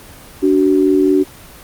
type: tone pair together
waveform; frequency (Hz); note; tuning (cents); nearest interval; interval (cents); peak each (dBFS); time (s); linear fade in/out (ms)
sine; 290.6 / 375.2; D4 / F#4; -18 / +24; major third; 442; -12; 0.42-1.24; 20
effects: pink hiss -38 dBFS RMS until 1.63 s + Opus 24 kbps